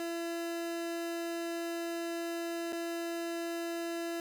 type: tone with dropouts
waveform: 30% pulse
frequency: 337.3 Hz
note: E4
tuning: 40 cents sharp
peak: -32 dBFS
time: 0-4.2 s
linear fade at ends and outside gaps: 1 ms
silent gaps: 2.724-2.729 s
effects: none